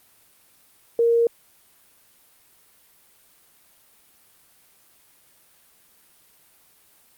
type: tone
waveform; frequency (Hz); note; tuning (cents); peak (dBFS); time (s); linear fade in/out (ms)
sine; 466.2; A#4; 0; -15; 0.99-1.27; 2
effects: white hiss -57 dBFS RMS until 7.17 s + Opus 32 kbps